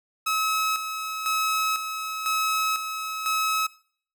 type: tone with tremolo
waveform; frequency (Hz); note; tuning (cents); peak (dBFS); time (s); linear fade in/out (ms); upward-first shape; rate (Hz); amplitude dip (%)
sawtooth; 1286; E6; -43; -19; 0.26-3.67; 10; square; 1; 55
effects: noise-tail reverb RT60 0.5 s tail -19 dB re dry